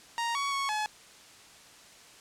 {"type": "tone with pitch steps", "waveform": "sawtooth", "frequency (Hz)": [933, 1121, 1106, 852], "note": ["A#5", "C#6", "C#6", "G#5"], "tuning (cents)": [1, 19, -4, 44], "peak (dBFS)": -25, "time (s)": [0.18, 0.86], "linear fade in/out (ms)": 0, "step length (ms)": 170, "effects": ["white hiss -53 dBFS RMS until 2.2 s", "low-pass 8000 Hz 12 dB/octave"]}